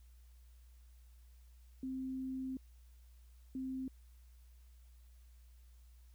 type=tone bursts at uneven times; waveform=sine; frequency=261.6 Hz; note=C4; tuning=in tune; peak=-38 dBFS; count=2; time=1.83-2.57 / 3.55-3.88 s; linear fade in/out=2 ms; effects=added 60 Hz sine -57 dBFS peak until 6.14 s + white hiss -74 dBFS RMS until 6.14 s